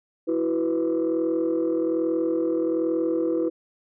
sine chord, E suspended second, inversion none, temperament just, 329.6 / 370.8 / 494.4 Hz, E4 / F#4 / B4, 0 / +4 / +2 cents, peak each -22 / -28 / -25 dBFS, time 0.27-3.5 s, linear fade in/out 20 ms, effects tanh soft clip ceiling -16 dBFS

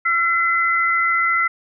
sine tone pair together, 1357 / 2033 Hz, E6 / B6, +50 / +50 cents, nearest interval perfect fifth, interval 700 cents, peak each -18 dBFS, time 0.05-1.48 s, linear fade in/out 10 ms, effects none

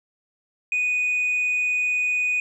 sine tone, 2481 Hz, D#7, 6 cents flat, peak -18 dBFS, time 0.72-2.4 s, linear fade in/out 2 ms, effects tanh soft clip ceiling -18 dBFS

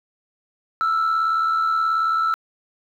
sine tone pair together, 1321.4 / 1400 Hz, E6 / F6, +4 / +4 cents, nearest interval minor second, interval 100 cents, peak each -16 / -25 dBFS, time 0.81-2.34 s, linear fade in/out 0 ms, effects tanh soft clip ceiling -15 dBFS + 9-bit

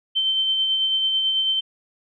sine tone with tremolo, 3100 Hz, G7, 20 cents flat, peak -17 dBFS, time 0.15-1.61 s, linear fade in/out 20 ms, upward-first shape sine, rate 9.1 Hz, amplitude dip 30%, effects none

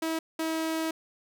sawtooth tone pair in turn, 323.1 / 321.6 Hz, E4 / E4, -35 / -43 cents, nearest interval unison, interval 8 cents, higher first, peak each -24 dBFS, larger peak neither, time 0.02-0.19 / 0.39-0.91 s, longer second, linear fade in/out 5 ms, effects none

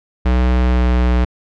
square tone with pitch glide, 62.2 to 61.41 Hz, B1 to B1, +13 to -9 cents, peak -12 dBFS, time 0.25-1.25 s, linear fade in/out 10 ms, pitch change -22 cents, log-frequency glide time 0.57-0.94 s, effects low-pass 3000 Hz 12 dB/octave

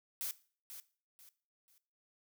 blue noise with echo, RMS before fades -39 dBFS, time 0.21-0.31 s, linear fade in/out 0 ms, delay 490 ms, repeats 3, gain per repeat -10 dB, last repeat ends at 1.78 s, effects noise-tail reverb RT60 0.4 s tail -17 dB re dry

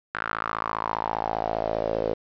sawtooth tone with band-pass filter sweep, 55 Hz, A1, in tune, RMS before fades -28 dBFS, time 0.14-2.14 s, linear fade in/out 10 ms, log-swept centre 1500 to 490 Hz, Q 4.9, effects resampled to 11025 Hz + 8-bit

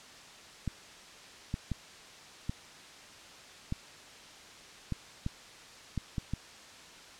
clicks, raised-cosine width 5 ms, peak -20 dBFS, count 10, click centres 0.677 / 1.541 / 1.717 / 2.495 / 3.724 / 4.923 / 5.264 / 5.977 / 6.182 / 6.336 s, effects white hiss -51 dBFS RMS until 7.19 s + low-pass 6000 Hz 12 dB/octave

